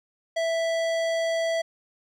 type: tone with hard clipping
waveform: sine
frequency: 659.3 Hz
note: E5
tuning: in tune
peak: -25 dBFS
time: 0.36-1.62 s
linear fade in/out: 10 ms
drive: 16 dB
effects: none